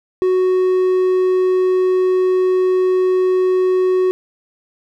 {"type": "tone", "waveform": "triangle", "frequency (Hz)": 370, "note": "F#4", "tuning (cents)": 0, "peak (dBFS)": -10, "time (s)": [0.22, 4.11], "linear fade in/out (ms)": 0, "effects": []}